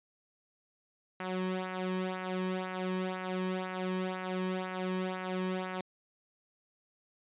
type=tone with flanger; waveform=sawtooth; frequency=185.3 Hz; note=F#3; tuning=3 cents sharp; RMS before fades=-35 dBFS; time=1.2-5.81 s; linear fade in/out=2 ms; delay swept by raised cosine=0.26 to 1.46 ms; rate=2 Hz; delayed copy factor=-0.7; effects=resampled to 8000 Hz